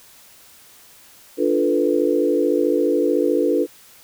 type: chord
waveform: sine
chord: B half-diminished seventh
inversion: first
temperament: equal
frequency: 293.7 / 349.2 / 440 / 493.9 Hz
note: D4 / F4 / A4 / B4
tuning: 0 / 0 / 0 / 0 cents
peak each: -21 dBFS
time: 1.37-3.67 s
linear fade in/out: 50 ms
effects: white hiss -48 dBFS RMS until 4.03 s